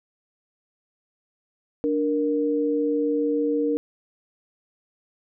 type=tone pair together; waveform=sine; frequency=293.7 / 467.3 Hz; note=D4 / A#4; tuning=0 / +4 cents; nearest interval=minor sixth; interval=804 cents; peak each=-23 dBFS; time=1.84-3.77 s; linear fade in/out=0 ms; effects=none